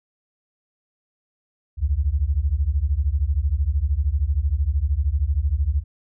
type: beating tone pair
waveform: sine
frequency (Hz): 65.3 / 78.3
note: C2 / D#2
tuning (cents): -3 / +11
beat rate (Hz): 13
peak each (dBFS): -21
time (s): 1.77-5.84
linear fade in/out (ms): 50
effects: none